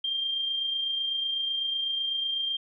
sine tone with amplitude modulation, 3185 Hz, G7, 27 cents sharp, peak -25 dBFS, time 0.04-2.57 s, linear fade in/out 5 ms, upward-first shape sine, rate 28 Hz, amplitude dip 35%, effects none

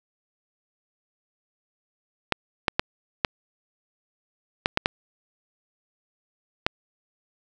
clicks, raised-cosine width 0.3 ms, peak -3 dBFS, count 8, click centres 2.323 / 2.682 / 2.795 / 3.248 / 4.659 / 4.774 / 4.859 / 6.665 s, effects none

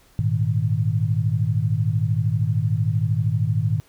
sine chord, Ab suspended second, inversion none, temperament just, 103.83 / 116.8 / 155.74 Hz, Ab2 / Bb2 / Eb3, 0 / +4 / +2 cents, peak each -22 / -22 / -24 dBFS, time 0.19-3.8 s, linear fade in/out 0 ms, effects pink hiss -56 dBFS RMS until 3.88 s

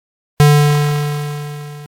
square tone with level ramp, 147.1 Hz, D3, 3 cents sharp, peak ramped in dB -5 to -31 dBFS, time 0.4-1.86 s, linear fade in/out 0 ms, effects AAC 64 kbps

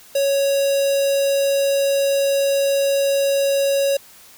square tone with notch filter, 554.4 Hz, C#5, in tune, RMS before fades -18 dBFS, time 0.15-3.97 s, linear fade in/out 5 ms, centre 1500 Hz, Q 1.1, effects white hiss -46 dBFS RMS until 4.37 s

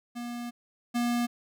square tone pair in turn, 239.5 / 239.5 Hz, A#3 / A#3, +47 / +47 cents, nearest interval unison, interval 0 cents, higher neither, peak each -35 / -26 dBFS, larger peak second, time 0.15-0.51 / 0.94-1.27 s, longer first, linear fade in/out 20 ms, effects none

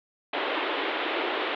pink band-pass noise, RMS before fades -29 dBFS, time 0.33-1.55 s, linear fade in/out 5 ms, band 300 to 3600 Hz, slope 48 dB/octave, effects none

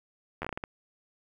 slowing click train, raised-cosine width 0.5 ms, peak -19 dBFS, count 8, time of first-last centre 0.42-0.639 s, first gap 11 ms, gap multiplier 1.34, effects 9-bit

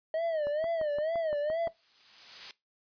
triangle tone with vibrato, 625 Hz, D#5, 8 cents sharp, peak -26 dBFS, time 0.14-1.68 s, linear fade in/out 2 ms, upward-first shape sine, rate 2.2 Hz, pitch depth 130 cents each way
click train, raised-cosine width 1 ms, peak -28 dBFS, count 8, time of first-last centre 0.47-1.673 s, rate 5.82 Hz
blue noise with exponential growth, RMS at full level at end -34 dBFS, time 1.4-2.51 s, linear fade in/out 0 ms, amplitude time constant 240 ms
effects noise-tail reverb RT60 0.2 s tail -19 dB re dry + resampled to 11025 Hz

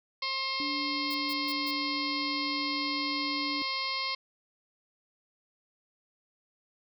harmonic tone, 533 Hz, C5, 32 cents sharp, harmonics 1 / 2 / 4 / 5 / 6 / 7 / 8 / 9 / 10, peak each -48 / -36 / -36 / -44 / -41 / -44 / -36 / -38 / -43 dBFS, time 0.22-4.15 s, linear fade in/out 5 ms
sine tone, 289.2 Hz, D4, 27 cents flat, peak -35 dBFS, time 0.6-3.62 s, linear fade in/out 0 ms
violet noise bursts, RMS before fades -43 dBFS, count 4, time 1.1-1.712 s, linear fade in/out 10 ms, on 48 ms, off 140 ms
effects none

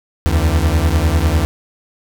40% pulse beating tone pair, 73.42 / 83.42 Hz, D2 / E2, 0 / +21 cents, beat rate 10 Hz, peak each -14 dBFS, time 0.26-1.45 s, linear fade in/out 0 ms, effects none

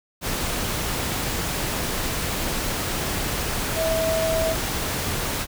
sine tone in noise, 648 Hz, E5, 30 cents flat, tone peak -21 dBFS, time 3.75-4.56 s, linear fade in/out 50 ms, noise pink, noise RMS -26 dBFS, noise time 0.21-5.47 s, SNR +2 dB, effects none

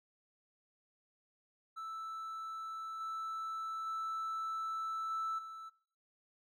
triangle tone with level steps, 1318.5 Hz, E6, in tune, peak -39 / -36 / -34 / -32 / -44 dBFS, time 1.76-5.7 s, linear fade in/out 20 ms, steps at 3 / 3.86 / 5.1 / 5.38 s, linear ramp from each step 10 ms, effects noise-tail reverb RT60 0.5 s tail -21 dB re dry + tanh soft clip ceiling -30 dBFS

